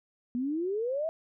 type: exponential sweep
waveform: sine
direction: up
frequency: 237.1 to 665 Hz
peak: -28 dBFS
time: 0.35-1.09 s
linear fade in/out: 0 ms
effects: none